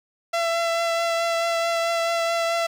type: tone with vibrato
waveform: sawtooth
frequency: 672 Hz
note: E5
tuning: 33 cents sharp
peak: -17 dBFS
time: 0.33-2.67 s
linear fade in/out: 10 ms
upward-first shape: triangle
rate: 4.6 Hz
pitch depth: 16 cents each way
effects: low-pass 7000 Hz 12 dB/octave + 8-bit